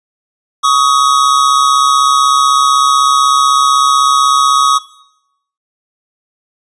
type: tone pair together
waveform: square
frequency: 1123 / 1259 Hz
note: C#6 / D#6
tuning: +22 / +20 cents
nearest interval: major second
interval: 198 cents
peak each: -11 dBFS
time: 0.63-4.79 s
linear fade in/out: 20 ms
effects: noise-tail reverb RT60 0.8 s tail -17 dB re dry + resampled to 22050 Hz